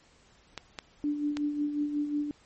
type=clicks; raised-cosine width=0.2 ms; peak=-18 dBFS; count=3; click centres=0.577 / 0.788 / 1.37 s
type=tone with tremolo; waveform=sine; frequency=293.7 Hz; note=D4; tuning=in tune; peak=-25 dBFS; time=1.04-2.31 s; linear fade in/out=0 ms; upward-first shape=sine; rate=5.5 Hz; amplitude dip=55%
effects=pink hiss -61 dBFS RMS until 2.45 s + MP3 32 kbps